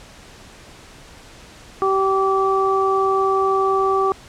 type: harmonic tone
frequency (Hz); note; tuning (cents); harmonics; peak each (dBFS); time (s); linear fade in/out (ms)
386.3; G4; -25; 1 / 2 / 3; -18 / -23 / -19; 1.82-4.12; 0
effects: pink hiss -43 dBFS RMS until 4.28 s + low-pass 8000 Hz 12 dB/octave

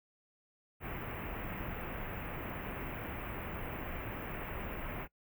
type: band-stop noise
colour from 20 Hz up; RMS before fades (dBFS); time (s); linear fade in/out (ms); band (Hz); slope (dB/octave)
pink; -41; 0.8-5.08; 50; 2700 to 15000; 48
effects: noise-tail reverb RT60 0.1 s tail -23 dB re dry

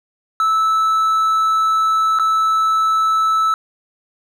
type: tone with dropouts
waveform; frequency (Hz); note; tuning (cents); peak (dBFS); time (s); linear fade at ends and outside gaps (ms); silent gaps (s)
triangle; 1310; E6; -11; -11; 0.4-3.54; 1; 2.188-2.196
effects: none

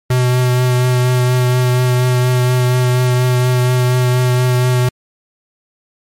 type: tone with vibrato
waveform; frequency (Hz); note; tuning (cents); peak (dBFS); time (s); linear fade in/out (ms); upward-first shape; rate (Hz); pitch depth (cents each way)
square; 125.4; B2; +27; -11; 0.1-4.89; 5; triangle; 4.2; 17
effects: MP3 64 kbps

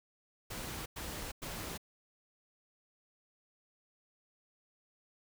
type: noise bursts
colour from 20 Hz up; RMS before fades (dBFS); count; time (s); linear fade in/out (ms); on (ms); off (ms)
pink; -42; 3; 0.5-1.778; 10; 360; 99
effects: none

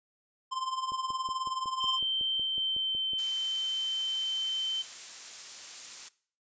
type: tone with tremolo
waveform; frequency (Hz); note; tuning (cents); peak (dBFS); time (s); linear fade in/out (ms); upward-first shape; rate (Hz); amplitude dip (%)
square; 1042; C6; -7; -29; 0.51-1.99; 20; triangle; 19; 80
type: click train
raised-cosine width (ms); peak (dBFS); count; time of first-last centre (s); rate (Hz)
2; -35; 13; 0.92-3.134; 5.42
type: tone with pitch glide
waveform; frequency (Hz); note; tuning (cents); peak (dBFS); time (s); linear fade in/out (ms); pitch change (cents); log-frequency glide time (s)
sine; 3119 to 3089; G7 to G7; -9 to -26; -28; 1.79-4.83; 20; -17; 2.32-3.19
type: noise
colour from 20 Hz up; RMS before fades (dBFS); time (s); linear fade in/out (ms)
blue; -39; 3.18-6.09; 10
effects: noise-tail reverb RT60 0.5 s tail -20 dB re dry + resampled to 16000 Hz

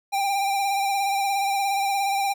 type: tone with vibrato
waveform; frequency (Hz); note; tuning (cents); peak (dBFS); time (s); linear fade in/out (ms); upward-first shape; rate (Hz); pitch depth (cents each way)
square; 792; G5; +18; -22; 0.12-2.34; 20; sine; 17; 31
effects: none

